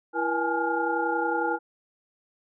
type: tone cluster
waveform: sine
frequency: 335.3 / 478.6 / 824 / 855 / 1410 Hz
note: E4 / A#4 / G#5 / A5 / F6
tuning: +30 / +46 / -14 / -50 / +16 cents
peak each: -30 dBFS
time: 0.13-1.59 s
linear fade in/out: 50 ms
effects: none